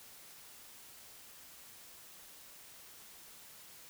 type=silence; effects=white hiss -55 dBFS RMS until 3.89 s